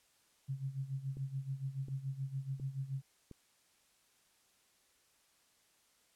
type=tone with tremolo; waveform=sine; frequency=135.3 Hz; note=C#3; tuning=42 cents flat; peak=-34 dBFS; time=0.48-3.02 s; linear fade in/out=20 ms; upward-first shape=sine; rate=7 Hz; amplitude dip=80%
type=click train; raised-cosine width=3 ms; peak=-37 dBFS; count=4; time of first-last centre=1.17-3.313 s; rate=1.4 Hz
effects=white hiss -71 dBFS RMS until 6.15 s + low-pass 11000 Hz 12 dB/octave